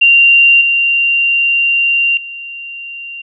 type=tone with level steps; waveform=sine; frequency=2771 Hz; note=F7; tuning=14 cents flat; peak=-4 / -9 / -24 dBFS; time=0.01-3.22 s; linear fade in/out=10 ms; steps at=0.61 / 2.17 s; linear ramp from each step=2 ms; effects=none